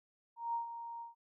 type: tone with ADSR envelope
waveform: sine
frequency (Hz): 932.3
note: A#5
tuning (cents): 0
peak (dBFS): -32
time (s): 0.36-1.15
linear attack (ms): 180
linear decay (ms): 120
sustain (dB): -10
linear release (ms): 140
effects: none